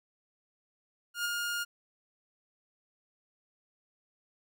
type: tone with ADSR envelope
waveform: sawtooth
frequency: 1418 Hz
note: F6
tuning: 26 cents sharp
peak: -25 dBFS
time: 1.14-1.65 s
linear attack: 110 ms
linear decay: 14 ms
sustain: -3 dB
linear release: 26 ms
effects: none